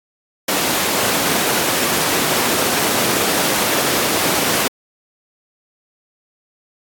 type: high-pass noise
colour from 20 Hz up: pink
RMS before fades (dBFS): -18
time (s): 0.48-4.68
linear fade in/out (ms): 5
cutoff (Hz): 230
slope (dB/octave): 12
effects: AAC 64 kbps